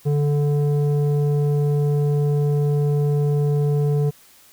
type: tone with low-pass filter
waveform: square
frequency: 145.8 Hz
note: D3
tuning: 12 cents flat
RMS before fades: -19 dBFS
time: 0.05-4.11 s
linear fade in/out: 20 ms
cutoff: 430 Hz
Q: 1.4
effects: white hiss -51 dBFS RMS until 4.52 s